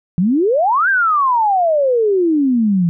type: exponential two-way sweep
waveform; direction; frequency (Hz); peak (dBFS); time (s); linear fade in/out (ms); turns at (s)
sine; up then down; 164.81 to 1624 to 164.81; -11; 0.18-2.89; 0; 0.89
effects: none